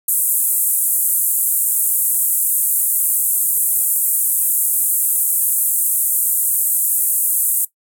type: band-pass noise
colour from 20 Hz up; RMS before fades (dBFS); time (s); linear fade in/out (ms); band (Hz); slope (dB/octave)
white; -17; 0.08-7.65; 5; 8200 to 15000; 48
effects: noise-tail reverb RT60 0.1 s tail -17 dB re dry